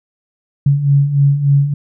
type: beating tone pair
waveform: sine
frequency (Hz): 138.59 / 141.99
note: C#3 / C#3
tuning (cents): 0 / +42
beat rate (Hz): 3.4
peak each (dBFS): -16 / -10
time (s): 0.66-1.74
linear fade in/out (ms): 5
effects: none